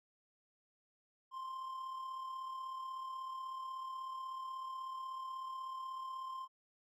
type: tone with amplitude modulation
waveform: triangle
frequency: 1049 Hz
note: C6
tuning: 4 cents sharp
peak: -38 dBFS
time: 1.31-6.48 s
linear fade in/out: 50 ms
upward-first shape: sine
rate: 36.3 Hz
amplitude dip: 40%
effects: none